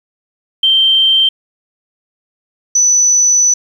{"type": "tone pair in turn", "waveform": "sine", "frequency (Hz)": [3136, 5975], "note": ["G7", "F#8"], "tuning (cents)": [0, 16], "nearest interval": "major seventh", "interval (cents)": 1116, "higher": "second", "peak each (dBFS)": -7, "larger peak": "neither", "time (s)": [[0.63, 1.29], [2.75, 3.54]], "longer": "second", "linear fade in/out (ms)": 5, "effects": ["7-bit"]}